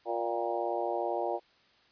harmonic tone with a mistuned harmonic, 117.7 Hz, A#2, 17 cents sharp, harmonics 3 / 4 / 5 / 6 / 7 / 8, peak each -36 / -37 / -35 / -36 / -36 / -41 dBFS, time 0.05-1.4 s, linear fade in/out 50 ms, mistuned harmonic 7, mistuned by -53 cents, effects white hiss -64 dBFS RMS until 1.91 s + resampled to 11025 Hz

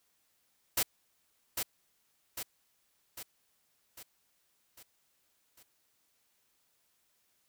white noise with echo, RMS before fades -29 dBFS, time 0.77-0.83 s, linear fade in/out 5 ms, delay 800 ms, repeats 6, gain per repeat -5 dB, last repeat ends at 5.63 s, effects white hiss -74 dBFS RMS until 7.48 s

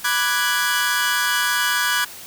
sawtooth chord, G# half-diminished seventh, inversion first, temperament equal, 987.8 / 1174.7 / 1480 / 1661.2 Hz, B5 / D6 / F#6 / G#6, 0 / 0 / 0 / 0 cents, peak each -23 / -23 / -19 / -18 dBFS, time 0.04-2.05 s, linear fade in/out 10 ms, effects white hiss -38 dBFS RMS until 2.26 s

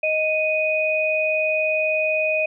sine tone pair together, 624.2 / 2489 Hz, D#5 / D#7, +5 / 0 cents, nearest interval 2 octaves, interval 2395 cents, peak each -21 dBFS, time 0.03-2.46 s, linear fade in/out 5 ms, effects none

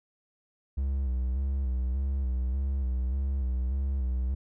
triangle tone with vibrato, 65.41 Hz, C2, in tune, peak -24 dBFS, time 0.77-4.35 s, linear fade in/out 10 ms, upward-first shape square, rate 1.7 Hz, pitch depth 63 cents each way, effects none

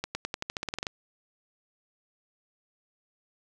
accelerating click train, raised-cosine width 0.2 ms, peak -14 dBFS, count 13, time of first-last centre 0.04-0.868 s, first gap 110 ms, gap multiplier 0.91, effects none

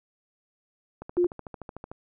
click train, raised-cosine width 1 ms, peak -24 dBFS, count 13, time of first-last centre 1.02-1.916 s, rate 13.4 Hz
sine tone, 353.1 Hz, F4, 19 cents sharp, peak -19 dBFS, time 1.17-1.27 s, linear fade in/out 10 ms
effects none

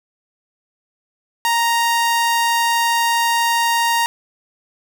sawtooth tone, 932.3 Hz, A#5, in tune, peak -11 dBFS, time 1.45-4.06 s, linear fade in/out 0 ms, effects 7-bit

